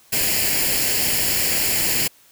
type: noise with comb filter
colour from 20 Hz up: white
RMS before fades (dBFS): -20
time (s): 0.12-2.08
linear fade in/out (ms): 10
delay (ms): 0.41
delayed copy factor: +0.65
effects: white hiss -53 dBFS RMS until 2.31 s